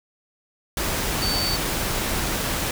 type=tone in noise; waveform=sine; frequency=4546 Hz; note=C#8; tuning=43 cents sharp; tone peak=-24 dBFS; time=1.22-1.56 s; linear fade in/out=2 ms; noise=pink; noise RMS=-25 dBFS; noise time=0.77-2.71 s; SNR=-2 dB; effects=none